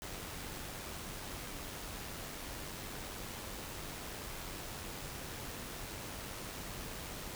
pink noise with amplitude modulation, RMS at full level -43 dBFS, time 0.02-7.35 s, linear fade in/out 0 ms, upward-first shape sine, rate 96.5 Hz, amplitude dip 30%, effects none

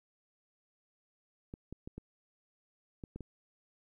clicks, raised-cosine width 3 ms, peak -30 dBFS, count 7, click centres 1.539 / 1.726 / 1.875 / 1.98 / 3.038 / 3.16 / 3.207 s, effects 12-bit

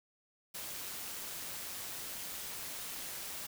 white noise with amplitude modulation, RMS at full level -41 dBFS, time 0.54-3.47 s, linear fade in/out 10 ms, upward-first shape sine, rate 190 Hz, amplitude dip 40%, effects none

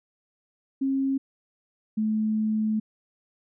sine tone pair in turn, 270.1 / 216.5 Hz, C#4 / A3, -45 / -28 cents, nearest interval major third, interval 383 cents, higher first, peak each -22 dBFS, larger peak neither, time 0.81-1.18 / 1.97-2.8 s, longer second, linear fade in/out 10 ms, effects none

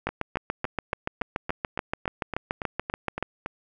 two click trains, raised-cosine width 0.5 ms, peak -11 / -15 dBFS, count 23 / 13, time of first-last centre 0.07-3.226 / 0.09-3.461 s, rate 6.97 / 3.56 Hz, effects none

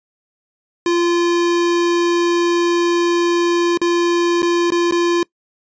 square tone with dropouts, 345.1 Hz, F4, 21 cents flat, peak -14 dBFS, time 0.86-5.23 s, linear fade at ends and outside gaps 2 ms, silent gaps 3.774-3.815 / 4.421-4.428 / 4.704-4.72 / 4.911-4.922 s, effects noise-tail reverb RT60 0.1 s tail -24 dB re dry + resampled to 16000 Hz

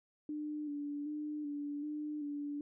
sine tone with vibrato, 294.9 Hz, D4, 7 cents sharp, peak -37 dBFS, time 0.29-2.61 s, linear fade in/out 2 ms, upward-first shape square, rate 1.3 Hz, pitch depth 30 cents each way, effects none

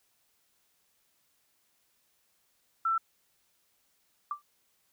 sine tone, 1336 Hz, E6, 23 cents sharp, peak -25 dBFS, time 2.85-2.98 s, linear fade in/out 5 ms
sine tone with exponential decay, 1174.7 Hz, D6, in tune, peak -27 dBFS, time 4.31-4.42 s, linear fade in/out 2 ms, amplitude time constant 23 ms
effects white hiss -72 dBFS RMS until 4.92 s

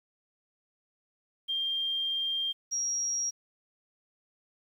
sine tone pair in turn, 3191 / 5654 Hz, G7 / F8, +30 / +20 cents, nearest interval minor seventh, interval 990 cents, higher second, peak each -28 dBFS, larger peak neither, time 1.48-2.53 / 2.71-3.31 s, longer first, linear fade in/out 20 ms, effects 10-bit

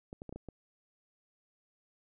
clicks, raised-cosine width 2 ms, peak -30 dBFS, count 6, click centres 0.129 / 0.219 / 0.293 / 0.326 / 0.36 / 0.487 s, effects none

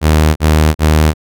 sawtooth tone bursts, 77.5 Hz, D#2, 6 cents flat, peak -3 dBFS, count 3, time 0.01-1.138 s, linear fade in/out 50 ms, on 350 ms, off 39 ms, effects none

